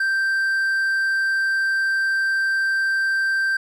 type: tone with hard clipping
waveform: triangle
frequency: 1568 Hz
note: G6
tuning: in tune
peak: -19 dBFS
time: 0-3.57 s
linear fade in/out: 5 ms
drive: 6 dB
effects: none